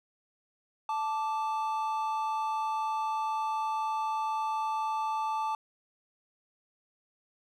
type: tone pair together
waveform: triangle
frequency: 878 / 1173 Hz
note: A5 / D6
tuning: -4 / -2 cents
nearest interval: perfect fourth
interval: 502 cents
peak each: -28 / -33 dBFS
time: 0.89-5.55 s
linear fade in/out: 2 ms
effects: none